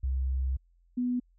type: tone pair in turn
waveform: sine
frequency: 65.41 / 247 Hz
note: C2 / B3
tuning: 0 / 0 cents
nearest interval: octave + major seventh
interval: 2300 cents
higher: second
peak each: -26 dBFS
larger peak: neither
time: 0.03-0.57 / 0.97-1.2 s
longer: first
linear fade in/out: 10 ms
effects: added 43 Hz sine -61 dBFS peak until 1.38 s